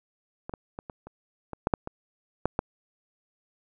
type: clicks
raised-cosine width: 1 ms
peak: -22 / -20 / -22 / -24 / -29 / -21 / -9 / -7 / -20 / -9 / -10 dBFS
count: 11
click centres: 0.495 / 0.538 / 0.789 / 0.898 / 1.07 / 1.533 / 1.671 / 1.738 / 1.874 / 2.456 / 2.591 s
effects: none